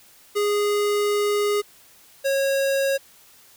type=tone pair in turn; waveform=square; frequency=412.8 / 546.9 Hz; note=G#4 / C#5; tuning=-10 / -23 cents; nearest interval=perfect fourth; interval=487 cents; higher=second; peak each=-20 / -20 dBFS; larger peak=neither; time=0.35-1.62 / 2.24-2.98 s; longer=first; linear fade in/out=20 ms; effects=white hiss -52 dBFS RMS until 3.56 s